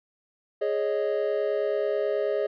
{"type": "chord", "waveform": "triangle", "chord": "Ab suspended fourth", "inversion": "none", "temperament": "just", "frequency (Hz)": [415.3, 553.7, 623], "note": ["Ab4", "Db5", "Eb5"], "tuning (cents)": [0, -2, 2], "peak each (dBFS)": [-25, -27, -27], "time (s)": [0.61, 2.47], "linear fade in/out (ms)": 10, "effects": ["resampled to 11025 Hz"]}